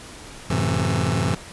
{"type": "chord", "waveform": "sawtooth", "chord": "F# half-diminished seventh", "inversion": "none", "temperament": "just", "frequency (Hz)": [92.5, 111, 133.2, 166.5], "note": ["F#2", "A2", "C3", "E3"], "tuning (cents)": [0, 16, 31, 18], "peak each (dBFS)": -21, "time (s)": [0.5, 1.35], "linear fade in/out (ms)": 5, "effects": ["pink hiss -40 dBFS RMS until 1.52 s", "resampled to 24000 Hz"]}